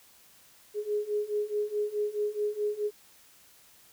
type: beating tone pair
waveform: sine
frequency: 415.3 / 420 Hz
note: G#4 / G#4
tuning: 0 / +19 cents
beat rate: 4.7 Hz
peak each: -32 / -30 dBFS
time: 0.74-2.91 s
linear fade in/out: 50 ms
effects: white hiss -58 dBFS RMS until 3.92 s